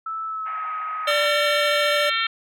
sine tone with pitch glide, 1314 to 1263.4 Hz, E6 to D#6, -6 to +26 cents, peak -26 dBFS, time 0.06-1.11 s, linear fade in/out 5 ms, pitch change -68 cents, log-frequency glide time 0.26-0.69 s
white band-pass noise, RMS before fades -39 dBFS, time 0.45-1.28 s, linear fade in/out 20 ms, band 710 to 2300 Hz, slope 48 dB/octave
square tone with vibrato, 587.3 Hz, D5, in tune, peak -22 dBFS, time 1.07-2.1 s, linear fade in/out 10 ms, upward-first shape sine, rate 14 Hz, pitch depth 10 cents each way
harmonic tone, 452.5 Hz, A4, 48 cents sharp, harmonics 3 / 4 / 5 / 6 / 7 / 8 / 9, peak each -25 / -28 / -27 / -32 / -27 / -30 / -33 dBFS, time 1.07-2.27 s, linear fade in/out 5 ms
effects none

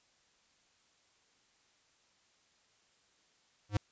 square tone with exponential growth, 103.83 Hz, G#2, in tune, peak -25 dBFS, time 3.69-3.77 s, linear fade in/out 5 ms, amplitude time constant 17 ms, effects white hiss -70 dBFS RMS until 3.91 s + resampled to 16000 Hz

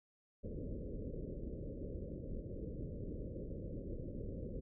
pink low-pass noise, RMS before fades -44 dBFS, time 0.43-4.61 s, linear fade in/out 20 ms, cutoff 570 Hz, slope 96 dB/octave, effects none

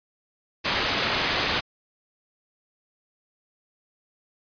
white low-pass noise, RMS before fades -25 dBFS, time 0.64-1.61 s, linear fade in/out 20 ms, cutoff 3900 Hz, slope 12 dB/octave, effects resampled to 11025 Hz

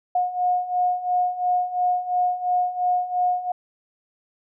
sine beating tone pair, 720 / 722.9 Hz, F#5 / F#5, -47 / -40 cents, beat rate 2.9 Hz, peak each -25 / -21 dBFS, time 0.15-3.52 s, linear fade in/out 5 ms, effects none

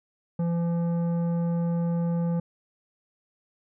triangle tone with tanh clipping, 170 Hz, F3, 46 cents flat, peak -25 dBFS, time 0.39-2.4 s, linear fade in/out 5 ms, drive 15 dB, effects none

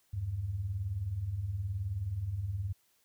sine beating tone pair, 80.5 / 99.5 Hz, E2 / G2, -41 / +26 cents, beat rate 19 Hz, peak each -40 / -33 dBFS, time 0.13-2.73 s, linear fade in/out 10 ms, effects white hiss -71 dBFS RMS until 3.04 s

